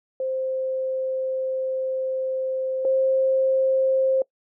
sine tone pair in turn, 523.3 / 528.5 Hz, C5 / C5, 0 / +17 cents, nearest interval unison, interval 17 cents, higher second, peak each -23 / -17 dBFS, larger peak second, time 0.2-2.85 / 2.85-4.22 s, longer first, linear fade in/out 2 ms, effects noise-tail reverb RT60 0.1 s tail -23 dB re dry

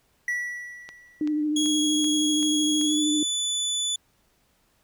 triangle tone with exponential decay, 1948 Hz, B6, 24 cents flat, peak -21 dBFS, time 0.28-1.43 s, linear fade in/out 2 ms, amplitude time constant 250 ms
click train, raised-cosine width 0.2 ms, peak -23 dBFS, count 6, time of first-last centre 0.89-2.813 s, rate 2.6 Hz
sine tone with vibrato, 301.5 Hz, D4, 46 cents sharp, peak -22 dBFS, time 1.21-3.23 s, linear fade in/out 2 ms, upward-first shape triangle, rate 13 Hz, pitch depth 32 cents each way
25% pulse tone with pitch glide, 3322 to 3483 Hz, G#7 to A7, 0 to -18 cents, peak -20 dBFS, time 1.56-3.96 s, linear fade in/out 5 ms, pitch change +82 cents, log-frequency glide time 2.84-3.05 s
effects pink hiss -66 dBFS RMS until 4.83 s

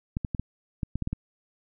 clicks, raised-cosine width 5 ms, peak -16 dBFS, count 9, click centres 0.169 / 0.248 / 0.348 / 0.396 / 0.832 / 0.956 / 1.023 / 1.074 / 1.13 s, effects none

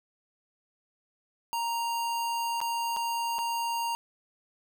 square tone with dropouts, 932.3 Hz, A#5, in tune, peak -29 dBFS, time 1.53-3.95 s, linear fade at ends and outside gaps 0 ms, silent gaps 2.604-2.614 / 2.964-2.969 / 3.384-3.389 s, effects none

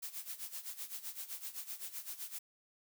blue noise with tremolo, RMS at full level -42 dBFS, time 0.02-2.39 s, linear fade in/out 10 ms, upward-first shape sine, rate 7.8 Hz, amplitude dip 80%, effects none

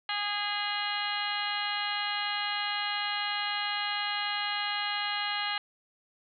harmonic tone, 411.5 Hz, G#4, 16 cents flat, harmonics 2 / 3 / 4 / 5 / 6 / 7 / 8 / 9 / 10, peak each -36 / -38 / -37 / -37 / -43 / -36 / -39 / -48 / -38 dBFS, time 0.09-5.58 s, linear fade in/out 2 ms, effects none

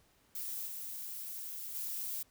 violet noise with level steps, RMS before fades -40 / -43 / -39 dBFS, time 0.35-2.23 s, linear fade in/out 5 ms, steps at 0.66 / 1.74 s, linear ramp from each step 20 ms, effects pink hiss -69 dBFS RMS until 2.3 s

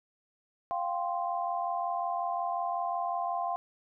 sine chord, F suspended second, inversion none, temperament equal, 698.5 / 784 / 1046.5 Hz, F5 / G5 / C6, 0 / 0 / 0 cents, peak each -32 / -35 / -35 dBFS, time 0.71-3.56 s, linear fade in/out 0 ms, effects none

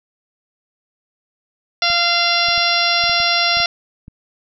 harmonic tone, 691 Hz, F5, 19 cents flat, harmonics 1 / 2 / 3 / 4 / 5 / 6 / 7 / 8, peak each -22 / -22 / -22 / -22 / -22 / -22 / -22 / -22 dBFS, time 1.82-3.66 s, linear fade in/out 2 ms
clicks, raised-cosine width 5 ms, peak -24 dBFS, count 9, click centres 1.902 / 2.486 / 2.578 / 3.039 / 3.096 / 3.202 / 3.571 / 3.602 / 4.081 s
effects none

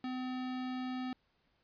square tone, 255 Hz, C4, 44 cents flat, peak -37 dBFS, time 0.04-1.13 s, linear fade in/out 2 ms, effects pink hiss -75 dBFS RMS until 1.63 s + resampled to 11025 Hz

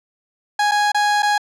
30% pulse tone with dropouts, 829 Hz, G#5, 3 cents flat, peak -12 dBFS, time 0.59-1.38 s, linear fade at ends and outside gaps 5 ms, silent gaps 0.713-0.717 / 0.919-0.945 / 1.223-1.229 s, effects low-pass 7000 Hz 12 dB/octave

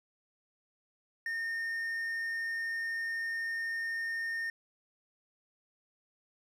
triangle tone, 1828 Hz, A#6, 34 cents flat, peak -31 dBFS, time 1.26-4.5 s, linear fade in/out 2 ms, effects none

